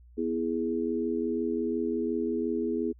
sine chord, E major, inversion second, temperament equal, 246.9 / 329.6 / 415.3 Hz, B3 / E4 / G#4, 0 / 0 / 0 cents, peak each -31 dBFS, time 0.17-2.93 s, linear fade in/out 20 ms, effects added 60 Hz sine -51 dBFS peak until 2.99 s

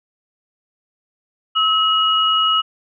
sine tone pair together, 1289 / 2900 Hz, E6 / F#7, -39 / -35 cents, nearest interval octave + major second, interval 1404 cents, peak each -16 dBFS, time 1.55-2.62 s, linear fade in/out 20 ms, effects none

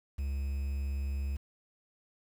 triangle tone with quantisation, 69.3 Hz, C#2, in tune, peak -29 dBFS, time 0.18-1.37 s, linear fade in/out 10 ms, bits 9, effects none

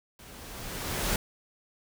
pink noise with level ramp, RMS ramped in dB -50 to -27 dBFS, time 0.19-1.16 s, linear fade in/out 2 ms, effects none

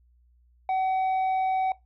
triangle tone with tanh clipping, 756 Hz, F#5, 37 cents sharp, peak -24 dBFS, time 0.69-1.72 s, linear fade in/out 2 ms, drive 9 dB, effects noise-tail reverb RT60 0.2 s tail -20 dB re dry + added 60 Hz sine -58 dBFS peak until 1.85 s

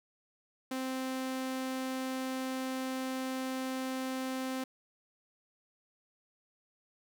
sawtooth tone, 260.8 Hz, C4, 5 cents flat, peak -30 dBFS, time 0.71-4.64 s, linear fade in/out 5 ms, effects none

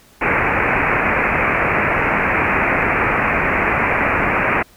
white low-pass noise, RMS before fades -17 dBFS, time 0.21-4.63 s, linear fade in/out 10 ms, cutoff 2500 Hz, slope 96 dB/octave, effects pink hiss -49 dBFS RMS until 4.76 s

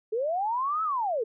sine linear two-way sweep, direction up then down, 415.3 to 1318.5 to 415.3 Hz, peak -25 dBFS, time 0.12-1.24 s, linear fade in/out 10 ms, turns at 0.83 s, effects none

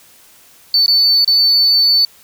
triangle tone with dropouts, 4503 Hz, C#8, 26 cents sharp, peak -6 dBFS, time 0.74-2.05 s, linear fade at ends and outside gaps 1 ms, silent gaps 0.861-0.88 / 1.246-1.277 s, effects tanh soft clip ceiling -5 dBFS + white hiss -46 dBFS RMS until 2.23 s

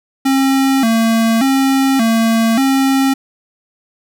square tone with vibrato, 246.9 Hz, B3, in tune, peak -11 dBFS, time 0.25-3.14 s, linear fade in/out 10 ms, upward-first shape square, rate 0.86 Hz, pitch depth 150 cents each way, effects none

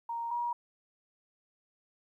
sine tone pair in turn, 932.3 / 954.1 Hz, A#5 / A#5, 0 / +40 cents, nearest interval unison, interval 40 cents, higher second, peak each -33 / -30 dBFS, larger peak second, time 0.09-0.31 / 0.31-0.53 s, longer neither, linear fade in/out 5 ms, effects 12-bit

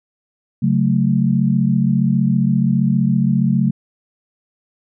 sine chord, F# minor, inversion second, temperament equal, 138.59 / 185 / 220 Hz, C#3 / F#3 / A3, 0 / 0 / 0 cents, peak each -17 dBFS, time 0.62-3.71 s, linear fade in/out 10 ms, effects none

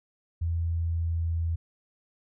sine tone with pitch glide, 83.7 to 82.98 Hz, E2 to E2, +27 to +12 cents, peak -25 dBFS, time 0.41-1.56 s, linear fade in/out 10 ms, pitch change -15 cents, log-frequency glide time 0.59-1.36 s, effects none

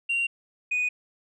sine tone pair in turn, 2761 / 2480 Hz, F7 / D#7, -20 / -6 cents, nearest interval major second, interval 186 cents, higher first, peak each -21 dBFS, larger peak neither, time 0.09-0.27 / 0.71-0.89 s, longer neither, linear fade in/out 10 ms, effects tanh soft clip ceiling -21 dBFS

